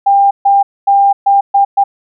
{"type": "tone bursts at uneven times", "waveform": "sine", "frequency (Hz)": 797, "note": "G5", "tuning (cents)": 28, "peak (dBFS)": -5, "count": 6, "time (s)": [[0.06, 0.31], [0.45, 0.63], [0.87, 1.13], [1.26, 1.41], [1.54, 1.65], [1.77, 1.84]], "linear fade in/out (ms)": 10, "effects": []}